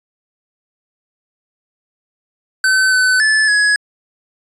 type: tone with pitch steps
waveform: square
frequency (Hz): 1528 / 1511 / 1737 / 1679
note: G6 / F#6 / A6 / G#6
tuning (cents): -45 / +36 / -23 / +18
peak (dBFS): -11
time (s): 2.64-3.76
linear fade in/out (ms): 2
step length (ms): 280
effects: resampled to 24000 Hz